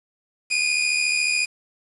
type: tone pair together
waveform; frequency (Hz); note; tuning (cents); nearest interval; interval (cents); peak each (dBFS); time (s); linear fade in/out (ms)
sawtooth; 2415 / 2489; D7 / D#7; +48 / 0; minor second; 52; -19; 0.5-1.46; 20
effects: resampled to 24000 Hz + 7-bit

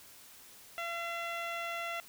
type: tone with low-pass filter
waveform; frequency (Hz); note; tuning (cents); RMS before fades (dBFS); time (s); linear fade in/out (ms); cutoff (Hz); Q
15% pulse; 680; F5; -46; -38; 0.78-2; 0; 3500; 1.3
effects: white hiss -55 dBFS RMS until 2.08 s

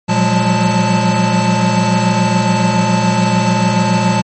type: tone cluster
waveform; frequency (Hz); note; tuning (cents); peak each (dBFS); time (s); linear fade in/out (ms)
square; 118.3 / 177.6 / 184.6 / 205.2 / 878; A#2 / F3 / F#3 / G#3 / A5; +26 / +29 / -4 / -21 / -4; -18; 0.08-4.22; 20
effects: MP3 32 kbps

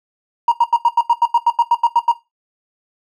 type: tone bursts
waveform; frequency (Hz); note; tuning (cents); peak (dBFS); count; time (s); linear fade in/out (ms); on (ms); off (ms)
triangle; 945; A#5; +23; -4; 14; 0.48-2.117; 5; 38; 85
effects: noise-tail reverb RT60 0.2 s tail -17 dB re dry + tanh soft clip ceiling -6 dBFS

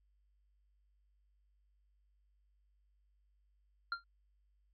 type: tone with exponential decay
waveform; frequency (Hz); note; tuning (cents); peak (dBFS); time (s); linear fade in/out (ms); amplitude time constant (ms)
square; 1386; F6; -14; -32; 3.92-4.04; 2; 24
effects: added 50 Hz sine -70 dBFS peak until 4.73 s + resampled to 11025 Hz

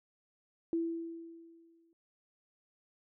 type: tone with exponential decay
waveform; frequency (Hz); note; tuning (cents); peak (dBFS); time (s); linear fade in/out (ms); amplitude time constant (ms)
sine; 332.3; E4; +14; -28; 0.73-1.93; 1; 260
effects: none

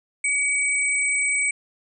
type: tone pair together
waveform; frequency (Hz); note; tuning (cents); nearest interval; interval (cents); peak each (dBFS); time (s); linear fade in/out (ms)
sine; 2265 / 8085; C#7 / B8; +37 / +40; octave + minor seventh; 2203; -21 / -24; 0.24-1.51; 5
effects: none

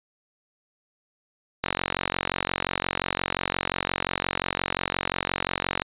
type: click train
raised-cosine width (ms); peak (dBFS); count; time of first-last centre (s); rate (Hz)
0.3; -7; 192; 1.64-5.819; 45.7
effects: resampled to 8000 Hz

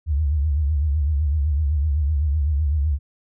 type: tone with vibrato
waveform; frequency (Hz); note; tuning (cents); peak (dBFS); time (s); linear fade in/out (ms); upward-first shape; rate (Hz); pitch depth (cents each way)
sine; 73.9; D2; +11; -17; 0.06-2.99; 50; triangle; 7.9; 160
effects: none

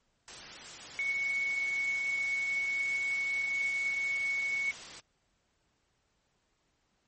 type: tone in noise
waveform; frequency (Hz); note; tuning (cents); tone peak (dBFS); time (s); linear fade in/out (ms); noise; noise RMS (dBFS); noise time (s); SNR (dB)
sine; 2217; C#7; 0; -29; 0.99-4.71; 0; white; -45; 0.28-5; +13
effects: pink hiss -75 dBFS RMS until 7.07 s + MP3 32 kbps

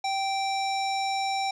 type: tone with low-pass filter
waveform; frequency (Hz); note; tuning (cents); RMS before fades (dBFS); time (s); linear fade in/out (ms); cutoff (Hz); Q
square; 780; G5; -9; -28; 0.04-1.51; 5; 5600; 2.1
effects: none

